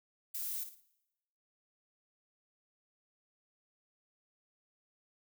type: noise with echo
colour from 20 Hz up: violet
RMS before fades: -39 dBFS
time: 0.34-0.64 s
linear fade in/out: 10 ms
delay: 56 ms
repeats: 3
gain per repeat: -9 dB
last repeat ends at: 0.808 s
effects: noise-tail reverb RT60 0.9 s tail -20 dB re dry